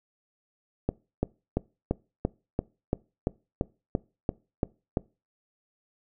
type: click train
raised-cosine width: 2 ms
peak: -11 dBFS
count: 13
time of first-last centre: 0.89-4.972 s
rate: 2.94 Hz
effects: noise-tail reverb RT60 0.3 s tail -23 dB re dry